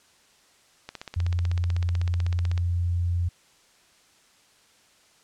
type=click train; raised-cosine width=0.2 ms; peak=-19 dBFS; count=28; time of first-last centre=0.89-2.578 s; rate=16 Hz
type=tone; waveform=sine; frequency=87 Hz; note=F2; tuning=6 cents flat; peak=-22 dBFS; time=1.16-3.29 s; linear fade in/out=10 ms
effects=white hiss -59 dBFS RMS until 5.23 s + low-pass 8000 Hz 12 dB/octave